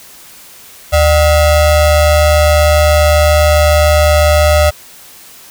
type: ring-modulated tone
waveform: square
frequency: 338.3 Hz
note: E4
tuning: 45 cents sharp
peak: -4 dBFS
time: 0.92-4.71 s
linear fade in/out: 20 ms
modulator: 262 Hz
effects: white hiss -37 dBFS RMS until 5.5 s